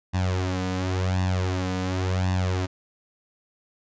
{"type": "tone with flanger", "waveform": "sawtooth", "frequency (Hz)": 92.5, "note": "F#2", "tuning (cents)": 0, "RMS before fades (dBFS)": -25, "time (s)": [0.13, 2.67], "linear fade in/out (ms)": 20, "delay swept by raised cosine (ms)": [1.1, 4.1], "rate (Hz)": 0.92, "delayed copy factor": 0.8, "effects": ["resampled to 16000 Hz"]}